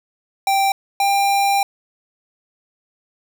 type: tone pair in turn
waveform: square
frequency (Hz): 784 / 795.4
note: G5 / G5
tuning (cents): 0 / +25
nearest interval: unison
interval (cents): 25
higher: second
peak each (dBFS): -15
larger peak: neither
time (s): 0.47-0.72 / 1-1.63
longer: second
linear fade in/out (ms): 2
effects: none